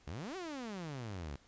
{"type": "exponential two-way sweep", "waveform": "sawtooth", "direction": "up then down", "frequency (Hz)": [65.8, 392, 65.8], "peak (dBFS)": -37, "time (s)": [0.07, 1.36], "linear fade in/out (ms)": 5, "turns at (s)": 0.36, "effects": ["pink hiss -65 dBFS RMS until 1.47 s", "resampled to 16000 Hz"]}